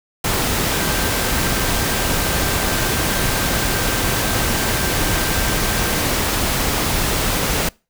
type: tone in noise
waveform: sine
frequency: 1568 Hz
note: G6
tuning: in tune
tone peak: -30 dBFS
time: 0.71-6.03 s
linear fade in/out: 5 ms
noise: pink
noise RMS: -19 dBFS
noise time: 0.24-7.69 s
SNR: -14 dB
effects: noise-tail reverb RT60 0.3 s tail -25 dB re dry